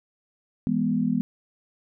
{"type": "chord", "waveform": "sine", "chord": "E major", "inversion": "none", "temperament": "equal with one note detuned", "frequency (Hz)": [166.44, 207.7, 246.9], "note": ["E3", "G#3", "B3"], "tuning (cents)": [17, 0, 0], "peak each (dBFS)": [-28, -25, -24], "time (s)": [0.67, 1.21], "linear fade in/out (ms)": 0, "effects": []}